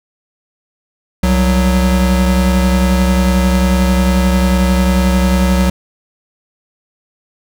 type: tone pair together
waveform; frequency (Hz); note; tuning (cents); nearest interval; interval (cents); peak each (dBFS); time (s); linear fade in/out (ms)
square; 65.2 / 184.41; C2 / F#3; -5 / -6; octave + tritone; 1799; -13; 1.23-5.7; 5
effects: none